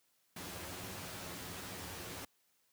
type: noise with comb filter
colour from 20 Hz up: pink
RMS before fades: -45 dBFS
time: 0.36-2.25 s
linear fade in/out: 5 ms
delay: 11 ms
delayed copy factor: +0.6
effects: white hiss -75 dBFS RMS until 2.72 s + high-pass 80 Hz 12 dB/octave